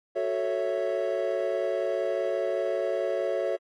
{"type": "chord", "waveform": "triangle", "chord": "F# minor seventh", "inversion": "none", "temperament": "equal", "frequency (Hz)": [370, 440, 554.4, 659.3], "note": ["F#4", "A4", "C#5", "E5"], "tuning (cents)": [0, 0, 0, 0], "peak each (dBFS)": [-30, -30, -27, -29], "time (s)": [0.15, 3.57], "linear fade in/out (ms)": 20, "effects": ["tanh soft clip ceiling -14 dBFS", "AAC 32 kbps"]}